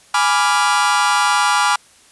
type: chord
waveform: 40% pulse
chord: G# diminished seventh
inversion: none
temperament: equal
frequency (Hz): 830.6 / 987.8 / 1174.7 / 1396.9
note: G#5 / B5 / D6 / F6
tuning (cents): 0 / 0 / 0 / 0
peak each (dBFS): -18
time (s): 0.14-1.76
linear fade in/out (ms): 5
effects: white hiss -49 dBFS RMS until 2.11 s + resampled to 24000 Hz